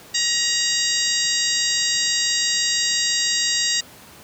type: harmonic tone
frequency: 946 Hz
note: A#5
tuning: 25 cents sharp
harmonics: 2 / 3 / 4 / 5 / 6 / 7 / 8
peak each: -27 / -29 / -25 / -24 / -28 / -28 / -25 dBFS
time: 0.14-3.81 s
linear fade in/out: 10 ms
effects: pink hiss -44 dBFS RMS until 4.23 s + high-pass 100 Hz 12 dB/octave